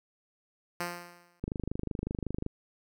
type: tone with exponential decay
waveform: 5% pulse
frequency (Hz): 174.61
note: F3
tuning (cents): 0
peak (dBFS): -19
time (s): 0.8-1.4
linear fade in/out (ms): 5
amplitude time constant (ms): 130
type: click train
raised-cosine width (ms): 3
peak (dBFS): -20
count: 27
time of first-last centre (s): 1.44-2.464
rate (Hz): 25.4
effects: none